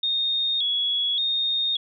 sine tone with vibrato, 3520 Hz, A7, in tune, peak -21 dBFS, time 0.03-1.77 s, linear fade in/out 5 ms, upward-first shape square, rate 0.87 Hz, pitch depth 80 cents each way, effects none

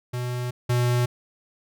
square tone pair in turn, 123.47 / 122.33 Hz, B2 / B2, 0 / -16 cents, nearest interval unison, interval 16 cents, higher first, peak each -27 / -20 dBFS, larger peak second, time 0.13-0.51 / 0.69-1.06 s, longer first, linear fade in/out 10 ms, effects none

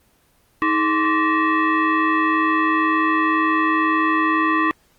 sine tone with frequency modulation, 418.5 Hz, G#4, 13 cents sharp, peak -15 dBFS, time 0.62-4.71 s, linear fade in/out 0 ms, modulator 735 Hz, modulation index 2.2, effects pink hiss -59 dBFS RMS until 4.98 s + Opus 24 kbps

